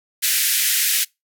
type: band-pass noise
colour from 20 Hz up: white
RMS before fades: -19 dBFS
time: 0.22-1.05 s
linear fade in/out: 20 ms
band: 1600 to 16000 Hz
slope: 48 dB/octave
effects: noise-tail reverb RT60 0.2 s tail -25 dB re dry